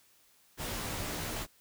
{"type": "noise with comb filter", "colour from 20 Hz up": "pink", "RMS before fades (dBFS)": -37, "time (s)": [0.57, 1.47], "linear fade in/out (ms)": 50, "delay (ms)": 15, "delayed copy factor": -0.6, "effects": ["white hiss -65 dBFS RMS until 1.6 s"]}